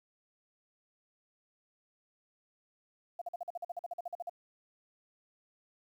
sine tone bursts, 698.5 Hz, F5, in tune, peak -35 dBFS, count 16, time 3.19-4.296 s, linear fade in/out 5 ms, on 26 ms, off 46 ms, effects 11-bit

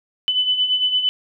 sine beating tone pair, 2998 / 3006.8 Hz, F#7 / F#7, +22 / +27 cents, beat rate 8.8 Hz, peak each -24 / -17 dBFS, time 0.28-1.09 s, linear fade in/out 0 ms, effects none

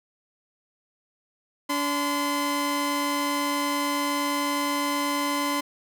sawtooth tone pair together, 286.8 / 1028 Hz, D4 / C6, -41 / -31 cents, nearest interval octave + minor seventh, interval 2210 cents, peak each -23 dBFS, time 1.69-5.61 s, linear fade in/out 10 ms, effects none

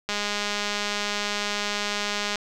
click train, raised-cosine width 0.2 ms, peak -10 dBFS, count 468, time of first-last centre 0.09-2.357 s, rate 206 Hz, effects none

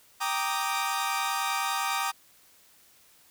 sawtooth chord, Eb major seventh, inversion first, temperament equal, 784 / 932.3 / 1174.7 / 1244.5 Hz, G5 / Bb5 / D6 / Eb6, 0 / 0 / 0 / 0 cents, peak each -29 dBFS, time 0.2-2.12 s, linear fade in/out 20 ms, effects white hiss -59 dBFS RMS until 3.3 s

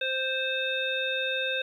harmonic tone, 523.3 Hz, C5, in tune, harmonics 1 / 3 / 5 / 7, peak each -32 / -32 / -32 / -32 dBFS, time 0.01-1.62 s, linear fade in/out 5 ms, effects 10-bit

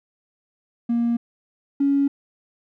triangle tone pair in turn, 235.2 / 279.7 Hz, A#3 / C#4, +16 / +16 cents, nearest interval minor third, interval 300 cents, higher second, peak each -15 / -12 dBFS, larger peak second, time 0.89-1.17 / 1.8-2.08 s, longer neither, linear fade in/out 10 ms, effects tanh soft clip ceiling -14 dBFS

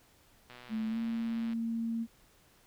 click train, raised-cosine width 0.3 ms, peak -34 dBFS, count 128, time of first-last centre 0.5-1.533 s, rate 123 Hz
sine tone with pitch glide, 220 to 228.8 Hz, A3 to A#3, 0 to -32 cents, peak -31 dBFS, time 0.69-2.07 s, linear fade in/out 50 ms, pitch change +68 cents, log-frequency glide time 0.89-0.98 s
effects pink hiss -64 dBFS RMS until 2.66 s

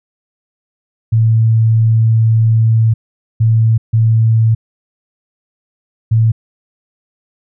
sine tone bursts at uneven times, 112.3 Hz, A2, 36 cents sharp, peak -7 dBFS, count 4, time 1.12-2.94 / 3.4-3.78 / 3.93-4.55 / 6.11-6.32 s, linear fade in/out 10 ms, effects none

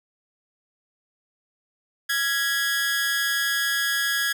sawtooth tone with amplitude modulation, 1661.2 Hz, G#6, in tune, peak -15 dBFS, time 2.09-4.33 s, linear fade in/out 10 ms, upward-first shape sine, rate 281 Hz, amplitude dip 70%, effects none

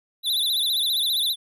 square tone with vibrato, 3729 Hz, A#7, in tune, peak -21 dBFS, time 0.23-1.36 s, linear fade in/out 50 ms, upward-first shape sine, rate 15 Hz, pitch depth 140 cents each way, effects none

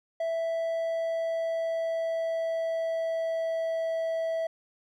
triangle tone with pitch glide, 659.3 to 654 Hz, E5 to E5, 0 to -14 cents, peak -25 dBFS, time 0.2-4.47 s, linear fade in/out 5 ms, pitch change -14 cents, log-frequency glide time 0.7-3.93 s, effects none

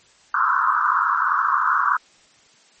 pink band-pass noise, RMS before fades -19 dBFS, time 0.34-1.97 s, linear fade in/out 5 ms, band 1000 to 1500 Hz, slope 96 dB/octave, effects white hiss -54 dBFS RMS until 2.8 s + MP3 32 kbps

